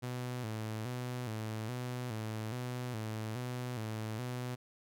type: tone with vibrato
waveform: sawtooth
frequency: 116.7 Hz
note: A#2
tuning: 2 cents sharp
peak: -33 dBFS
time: 0.02-4.56 s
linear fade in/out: 20 ms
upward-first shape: square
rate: 1.2 Hz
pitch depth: 110 cents each way
effects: none